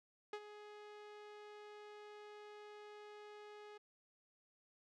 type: tone with ADSR envelope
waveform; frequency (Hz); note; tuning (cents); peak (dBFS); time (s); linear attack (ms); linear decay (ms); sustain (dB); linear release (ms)
sawtooth; 418.3; G#4; +12; -37; 0.33-3.78; 3; 59; -12; 9
effects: low-pass 4000 Hz 12 dB/octave